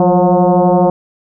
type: tone with frequency modulation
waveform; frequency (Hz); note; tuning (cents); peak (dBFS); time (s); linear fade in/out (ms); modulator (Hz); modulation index
sine; 185; F#3; 0; -7; 0-0.9; 2; 179; 3.8
effects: none